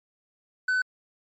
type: tone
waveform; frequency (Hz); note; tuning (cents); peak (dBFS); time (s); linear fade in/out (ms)
triangle; 1508; F#6; +32; -20; 0.68-0.82; 5
effects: MP3 32 kbps